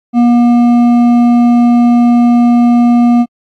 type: tone with hard clipping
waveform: triangle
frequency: 239.4 Hz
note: A#3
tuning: 46 cents sharp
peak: -6 dBFS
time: 0.13-3.26 s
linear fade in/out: 50 ms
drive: 11 dB
effects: AAC 48 kbps